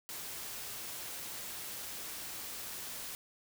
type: noise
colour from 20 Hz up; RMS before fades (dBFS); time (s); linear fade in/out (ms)
white; -43; 0.09-3.15; 0
effects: none